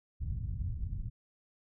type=low-pass noise; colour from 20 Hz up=white; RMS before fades=-36 dBFS; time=0.2-1.1 s; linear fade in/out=20 ms; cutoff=110 Hz; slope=24 dB/octave; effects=none